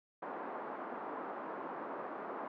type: band-pass noise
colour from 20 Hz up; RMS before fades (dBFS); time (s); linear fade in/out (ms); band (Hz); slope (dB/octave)
white; -43; 0.22-2.48; 5; 240 to 1200; 24
effects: none